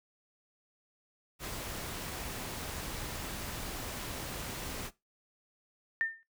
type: noise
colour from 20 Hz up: pink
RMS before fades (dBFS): -40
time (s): 1.39-4.91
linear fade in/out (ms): 50
type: tone with exponential decay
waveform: sine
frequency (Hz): 1807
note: A6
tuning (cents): +46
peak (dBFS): -25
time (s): 6.01-6.23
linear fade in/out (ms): 0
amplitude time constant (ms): 46
effects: noise-tail reverb RT60 0.2 s tail -18 dB re dry